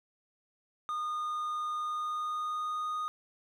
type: tone with pitch glide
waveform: triangle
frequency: 1224 to 1236.8 Hz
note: D#6 to D#6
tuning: -29 to -11 cents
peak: -30 dBFS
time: 0.89-3.08 s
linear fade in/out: 0 ms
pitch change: +18 cents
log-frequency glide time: 1.79-2.91 s
effects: none